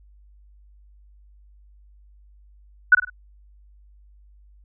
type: tone with echo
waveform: sine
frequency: 1480 Hz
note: F#6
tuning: in tune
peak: -7 dBFS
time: 2.92-2.95 s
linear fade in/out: 5 ms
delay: 50 ms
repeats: 3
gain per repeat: -9 dB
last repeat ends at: 3.1 s
effects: added 50 Hz sine -49 dBFS peak until 4.64 s